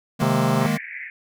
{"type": "chord", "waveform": "square", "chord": "D# suspended fourth", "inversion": "none", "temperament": "equal", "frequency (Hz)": [155.56, 207.7, 233.1], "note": ["D#3", "G#3", "A#3"], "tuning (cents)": [0, 0, 0], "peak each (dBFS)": -25, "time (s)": [0.19, 0.78], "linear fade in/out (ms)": 20}
{"type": "harmonic tone", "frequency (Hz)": 132, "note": "C3", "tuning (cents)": 16, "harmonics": [1, 3, 4, 5, 6, 7, 8, 9, 10], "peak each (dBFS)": [-24, -29, -30, -31, -32, -32, -33, -34, -34], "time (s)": [0.22, 0.66], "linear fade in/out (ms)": 0}
{"type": "band-pass noise", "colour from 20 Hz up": "white", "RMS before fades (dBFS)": -35, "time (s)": [0.61, 1.1], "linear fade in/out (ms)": 2, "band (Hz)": [1700, 2300], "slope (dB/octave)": 96}
{"effects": []}